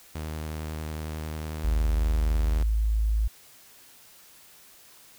sawtooth tone with vibrato, 77.78 Hz, D#2, in tune, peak -28 dBFS, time 0.15-2.63 s, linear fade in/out 5 ms, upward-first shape sine, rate 11 Hz, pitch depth 23 cents each way
sine tone, 54 Hz, A1, 32 cents flat, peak -21 dBFS, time 1.64-3.28 s, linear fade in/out 10 ms
effects white hiss -53 dBFS RMS until 5.18 s

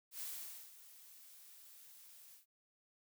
blue noise with ADSR envelope, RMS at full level -44 dBFS, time 0.11-2.46 s, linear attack 99 ms, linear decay 490 ms, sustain -15 dB, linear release 120 ms, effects none

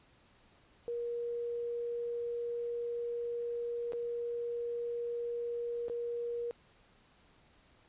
sine tone with dropouts, 474.1 Hz, A#4, 29 cents sharp, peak -34 dBFS, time 0.88-6.51 s, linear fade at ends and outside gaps 0 ms, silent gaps 3.922-3.933 / 5.883-5.898 s, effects pink hiss -65 dBFS RMS until 7.88 s + resampled to 8000 Hz

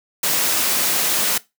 white high-pass noise, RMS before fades -19 dBFS, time 0.23-1.38 s, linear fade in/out 5 ms, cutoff 140 Hz, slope 24 dB/octave, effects noise-tail reverb RT60 0.2 s tail -19 dB re dry

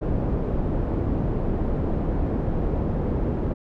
pink low-pass noise, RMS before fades -24 dBFS, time 0.01-3.54 s, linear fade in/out 20 ms, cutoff 480 Hz, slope 12 dB/octave, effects none

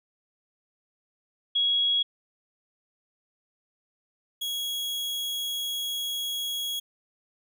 sine / 40% pulse tone pair in turn, 3322 / 3322 Hz, G#7 / G#7, 0 / 0 cents, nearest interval unison, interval 0 cents, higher neither, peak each -21 / -28 dBFS, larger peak first, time 1.55-2.03 / 4.41-6.8 s, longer second, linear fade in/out 10 ms, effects none

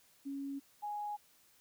sine tone pair in turn, 277.2 / 830.7 Hz, C#4 / G#5, 0 / 0 cents, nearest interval octave + perfect fifth, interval 1900 cents, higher second, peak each -38 / -37 dBFS, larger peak second, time 0.25-0.6 / 0.82-1.17 s, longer neither, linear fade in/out 20 ms, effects white hiss -67 dBFS RMS until 1.6 s

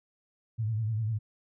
sine tone with vibrato, 110 Hz, A2, in tune, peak -27 dBFS, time 0.58-1.19 s, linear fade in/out 20 ms, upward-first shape sine, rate 10 Hz, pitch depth 86 cents each way, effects none

